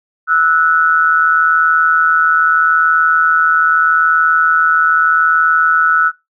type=tone pair together; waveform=sine; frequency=1313 / 1473.8 Hz; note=E6 / F#6; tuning=-7 / -7 cents; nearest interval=major second; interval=200 cents; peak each=-11 dBFS; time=0.27-6.12 s; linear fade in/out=50 ms; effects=noise-tail reverb RT60 0.2 s tail -20 dB re dry